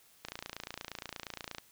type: click train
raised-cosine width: 0.2 ms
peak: -22 dBFS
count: 39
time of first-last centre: 0.25-1.583 s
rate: 28.5 Hz
effects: white hiss -63 dBFS RMS until 1.71 s